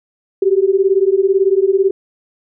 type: beating tone pair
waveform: sine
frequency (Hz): 378.4 / 396.4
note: F#4 / G4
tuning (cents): +39 / +19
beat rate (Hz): 18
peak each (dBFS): -13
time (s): 0.42-1.91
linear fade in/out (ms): 5
effects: none